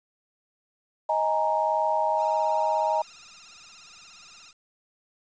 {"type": "chord", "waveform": "sine", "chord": "D# suspended fourth", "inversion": "none", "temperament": "equal with one note detuned", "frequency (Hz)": [626.9, 830.6, 932.3], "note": ["D#5", "G#5", "A#5"], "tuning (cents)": [13, 0, 0], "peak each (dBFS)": [-26, -27, -25], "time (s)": [1.09, 3.02], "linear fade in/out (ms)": 5}
{"type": "tone with vibrato", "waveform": "5% pulse", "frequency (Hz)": 1300, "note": "E6", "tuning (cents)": -24, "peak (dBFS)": -34, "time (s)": [2.16, 4.54], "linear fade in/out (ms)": 50, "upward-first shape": "sine", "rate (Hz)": 17, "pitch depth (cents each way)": 120}
{"effects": ["resampled to 16000 Hz", "9-bit"]}